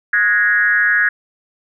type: tone with frequency modulation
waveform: sine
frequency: 1661.2 Hz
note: G#6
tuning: in tune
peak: -11 dBFS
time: 0.13-1.09 s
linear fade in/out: 5 ms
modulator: 205 Hz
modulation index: 0.99
effects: none